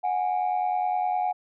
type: tone pair together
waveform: sine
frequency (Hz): 733 / 822.8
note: F#5 / G#5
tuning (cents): -16 / -16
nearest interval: major second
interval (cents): 200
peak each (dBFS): -23 / -26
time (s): 0.03-1.33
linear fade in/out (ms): 20
effects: tanh soft clip ceiling -19 dBFS